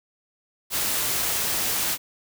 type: noise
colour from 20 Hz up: white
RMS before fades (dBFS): -25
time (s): 0.7-1.98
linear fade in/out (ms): 50
effects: none